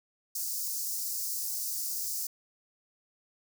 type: high-pass noise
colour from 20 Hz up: white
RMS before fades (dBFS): -34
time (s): 0.35-2.27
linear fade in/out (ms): 5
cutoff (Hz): 4800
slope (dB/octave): 48
effects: none